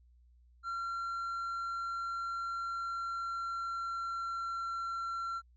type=tone with pitch glide; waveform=triangle; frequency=1370 to 1361.3 Hz; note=F6 to F6; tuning=-34 to -45 cents; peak=-33 dBFS; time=0.63-5.42 s; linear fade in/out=50 ms; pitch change=-11 cents; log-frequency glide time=2.61-4.76 s; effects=added 60 Hz sine -60 dBFS peak until 5.56 s + resampled to 16000 Hz